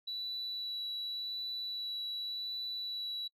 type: tone with vibrato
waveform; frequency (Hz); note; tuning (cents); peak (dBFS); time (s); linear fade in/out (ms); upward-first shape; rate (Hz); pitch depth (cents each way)
sine; 3942; B7; -4; -35; 0.07-3.28; 10; sine; 0.88; 9
effects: noise-tail reverb RT60 0.1 s tail -25 dB re dry + tanh soft clip ceiling -33 dBFS